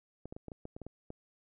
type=clicks; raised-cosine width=2 ms; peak=-30 dBFS; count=10; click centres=0.256 / 0.325 / 0.365 / 0.483 / 0.518 / 0.654 / 0.765 / 0.817 / 0.866 / 1.104 s; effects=none